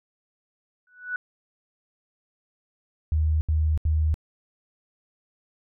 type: tone with exponential growth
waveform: sine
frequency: 1480 Hz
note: F#6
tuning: in tune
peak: -23 dBFS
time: 0.87-1.16 s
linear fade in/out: 2 ms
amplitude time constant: 63 ms
type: tone bursts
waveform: sine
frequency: 77.78 Hz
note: D#2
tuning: in tune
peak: -19 dBFS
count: 3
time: 3.12-4.142 s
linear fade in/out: 0 ms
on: 290 ms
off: 76 ms
effects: none